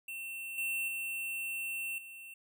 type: tone with level steps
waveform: square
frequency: 2700 Hz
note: E7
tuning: 41 cents sharp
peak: -40 / -33 / -36 / -47 dBFS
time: 0.08-2.34 s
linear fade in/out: 5 ms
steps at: 0.58 / 0.88 / 1.98 s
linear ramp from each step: 2 ms
effects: none